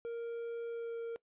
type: tone with pitch glide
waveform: triangle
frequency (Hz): 466.2 to 462.7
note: A#4 to A#4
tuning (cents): 0 to -13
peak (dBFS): -35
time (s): 0.05-1.16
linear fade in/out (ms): 0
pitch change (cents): -13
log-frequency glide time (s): 0.68-0.97
effects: noise-tail reverb RT60 0.1 s tail -21 dB re dry + resampled to 8000 Hz